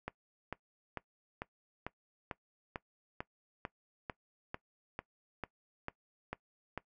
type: click train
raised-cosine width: 0.5 ms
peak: -23 dBFS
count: 16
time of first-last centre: 0.08-6.776 s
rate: 2.24 Hz
effects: noise-tail reverb RT60 0.1 s tail -20 dB re dry